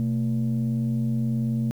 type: tone pair together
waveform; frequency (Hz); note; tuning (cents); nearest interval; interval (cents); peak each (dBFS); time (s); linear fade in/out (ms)
sine; 126.2 / 224.9; B2 / A3; +38 / +38; minor seventh; 1000; -23 / -23; 0-1.71; 0
effects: tanh soft clip ceiling -18 dBFS + 9-bit